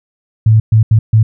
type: tone bursts at uneven times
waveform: sine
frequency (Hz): 110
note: A2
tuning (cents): 0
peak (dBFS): -4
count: 4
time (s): 0.46-0.6 / 0.72-0.83 / 0.91-0.99 / 1.13-1.23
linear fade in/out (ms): 5
effects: none